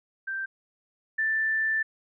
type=tone pair in turn; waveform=sine; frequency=1568 / 1768.2 Hz; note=G6 / A6; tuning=0 / +8 cents; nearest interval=major second; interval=208 cents; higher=second; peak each=-29 / -23 dBFS; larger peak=second; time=0.27-0.46 / 1.18-1.83 s; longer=second; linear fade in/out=10 ms; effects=none